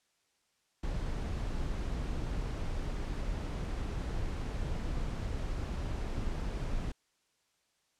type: noise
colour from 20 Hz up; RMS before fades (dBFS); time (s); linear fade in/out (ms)
brown; -35; 0.83-6.92; 5
effects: white hiss -75 dBFS RMS until 7.99 s + low-pass 8000 Hz 12 dB/octave

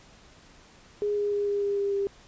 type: tone with pitch steps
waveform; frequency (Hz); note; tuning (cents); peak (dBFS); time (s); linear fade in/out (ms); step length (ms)
sine; 413.5 / 410.9 / 408.3 / 405.7 / 403.1 / 400.6 / 398; G#4 / G#4 / G#4 / G#4 / G4 / G4 / G4; -8 / -18 / -29 / -41 / +48 / +38 / +26; -24; 1.02-2.07; 0; 150
effects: pink hiss -54 dBFS RMS until 2.27 s + resampled to 16000 Hz

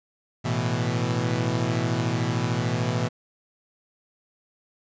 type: chord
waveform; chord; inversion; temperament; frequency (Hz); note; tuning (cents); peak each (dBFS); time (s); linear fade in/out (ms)
sawtooth; A suspended second; none; equal; 110 / 123.47 / 164.81; A2 / B2 / E3; 0 / 0 / 0; -24 / -22 / -25; 0.44-3.09; 20
effects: resampled to 16000 Hz + 9-bit

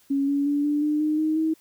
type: tone with pitch steps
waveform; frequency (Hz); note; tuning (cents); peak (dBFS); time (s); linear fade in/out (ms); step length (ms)
sine; 277.2 / 282.7 / 288.3 / 294 / 299.9 / 305.8 / 311.9 / 318.1; C#4 / C#4 / D4 / D4 / D4 / D#4 / D#4 / D#4; 0 / +34 / -32 / +2 / +36 / -30 / +4 / +38; -20; 0.1-1.54; 10; 180
effects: white hiss -59 dBFS RMS until 1.6 s

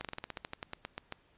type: slowing click train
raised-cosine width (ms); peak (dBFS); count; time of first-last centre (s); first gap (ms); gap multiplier
0.3; -22; 15; 0.01-1.124; 37; 1.11
effects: pink hiss -67 dBFS RMS until 1.37 s + resampled to 8000 Hz

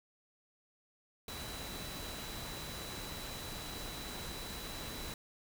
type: tone in noise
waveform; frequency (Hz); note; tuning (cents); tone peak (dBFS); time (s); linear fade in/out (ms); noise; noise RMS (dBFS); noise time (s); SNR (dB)
sine; 3951; B7; 0; -49; 1.28-5.14; 2; pink; -44; 1.28-5.14; -8
effects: none

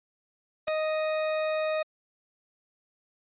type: tone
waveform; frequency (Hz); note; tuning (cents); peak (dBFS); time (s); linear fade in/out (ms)
40% pulse; 623; D#5; +2; -25; 0.67-1.83; 10
type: click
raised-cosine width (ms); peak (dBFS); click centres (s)
0.3; -21; 0.681
effects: resampled to 8000 Hz

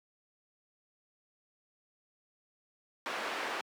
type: band-pass noise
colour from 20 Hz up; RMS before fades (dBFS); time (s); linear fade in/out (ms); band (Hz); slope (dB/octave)
white; -37; 3.06-3.61; 0; 320 to 1900; 12
effects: high-pass 200 Hz 12 dB/octave

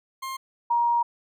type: tone pair in turn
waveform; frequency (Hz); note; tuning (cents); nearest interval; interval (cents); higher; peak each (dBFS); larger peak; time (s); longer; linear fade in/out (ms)
40% pulse / sine; 1061 / 945.2; C6 / A#5; +24 / +24; major second; 200; first; -30 / -19; second; 0.22-0.37 / 0.7-1.03; second; 10
effects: none

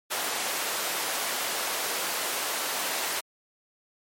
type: high-pass noise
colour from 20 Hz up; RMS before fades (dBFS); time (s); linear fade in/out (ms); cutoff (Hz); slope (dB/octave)
pink; -30; 0.1-3.21; 20; 560; 12
effects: MP3 64 kbps

